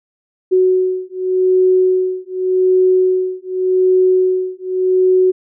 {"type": "beating tone pair", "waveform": "sine", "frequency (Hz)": [370.4, 371.26], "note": ["F#4", "F#4"], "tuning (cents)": [2, 6], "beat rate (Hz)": 0.86, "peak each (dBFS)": -14, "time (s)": [0.51, 5.32], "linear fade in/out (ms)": 20, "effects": []}